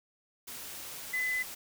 sine tone in noise, 2013 Hz, B6, 33 cents sharp, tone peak -29 dBFS, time 1.13-1.43 s, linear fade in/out 10 ms, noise white, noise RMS -43 dBFS, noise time 0.47-1.55 s, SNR +11 dB, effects none

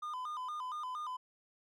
triangle tone with vibrato, 1108.7 Hz, C#6, in tune, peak -36 dBFS, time 0.02-1.17 s, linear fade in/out 10 ms, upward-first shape square, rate 4.3 Hz, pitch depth 160 cents each way, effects none

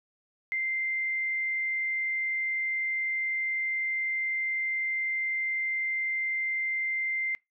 sine tone, 2088 Hz, C7, 4 cents flat, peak -27 dBFS, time 0.52-7.35 s, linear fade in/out 0 ms, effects noise-tail reverb RT60 0.2 s tail -25 dB re dry

